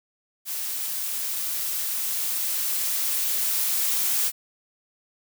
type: noise with level ramp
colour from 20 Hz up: blue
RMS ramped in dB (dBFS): -30 to -23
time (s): 0.45-4.32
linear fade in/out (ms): 50
effects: none